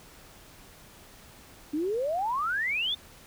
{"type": "exponential sweep", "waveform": "sine", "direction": "up", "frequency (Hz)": [285.8, 3632], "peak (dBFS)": -26, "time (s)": [1.73, 2.95], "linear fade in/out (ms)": 10, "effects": ["pink hiss -52 dBFS RMS until 3.26 s"]}